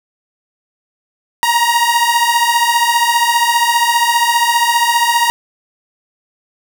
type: beating tone pair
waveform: sawtooth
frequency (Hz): 935 / 950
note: A#5 / A#5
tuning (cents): +5 / +33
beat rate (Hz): 15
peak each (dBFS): -10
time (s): 1.43-5.3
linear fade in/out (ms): 0
effects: none